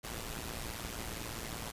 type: noise with amplitude modulation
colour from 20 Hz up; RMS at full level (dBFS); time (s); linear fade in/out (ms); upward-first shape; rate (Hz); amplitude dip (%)
pink; -38; 0.03-1.72; 20; sine; 115; 75
effects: resampled to 32000 Hz